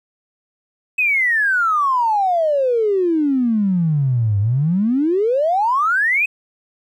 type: exponential two-way sweep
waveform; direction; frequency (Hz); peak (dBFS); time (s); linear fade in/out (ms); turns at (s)
triangle; down then up; 2580 to 98 to 2580; -10; 0.98-6.26; 10; 4.39
effects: tanh soft clip ceiling -12 dBFS